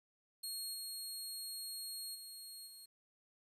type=tone with level steps; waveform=20% pulse; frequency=4280 Hz; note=C8; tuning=38 cents sharp; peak=-35 / -37 / -43 / -47 dBFS; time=0.43-2.86 s; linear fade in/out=10 ms; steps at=0.73 / 2.14 / 2.66 s; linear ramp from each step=20 ms; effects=resampled to 32000 Hz + 12-bit